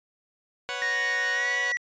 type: chord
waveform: 10% pulse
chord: B suspended second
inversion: none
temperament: equal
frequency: 493.9 / 554.4 / 740 Hz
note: B4 / C#5 / F#5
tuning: 0 / 0 / 0 cents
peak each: -27 dBFS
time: 0.69-1.72 s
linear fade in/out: 0 ms
type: tone with pitch glide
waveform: triangle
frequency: 1864.7 to 1942.8 Hz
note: A#6 to B6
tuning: 0 to -29 cents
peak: -23 dBFS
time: 0.82-1.77 s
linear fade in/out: 0 ms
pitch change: +71 cents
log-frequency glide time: 1.33-1.47 s
effects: resampled to 16000 Hz